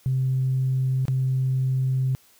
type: tone with dropouts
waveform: sine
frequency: 130.81 Hz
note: C3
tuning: in tune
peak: -19 dBFS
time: 0.06-2.15 s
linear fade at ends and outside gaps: 0 ms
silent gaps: 1.054-1.082 s
effects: tanh soft clip ceiling -15 dBFS + white hiss -57 dBFS RMS until 2.39 s